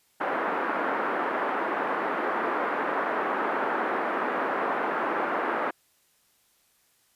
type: band-pass noise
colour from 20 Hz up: white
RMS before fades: -28 dBFS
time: 0.2-5.71 s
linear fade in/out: 10 ms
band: 260 to 1500 Hz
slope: 24 dB/octave
effects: white hiss -66 dBFS RMS until 7.15 s + resampled to 32000 Hz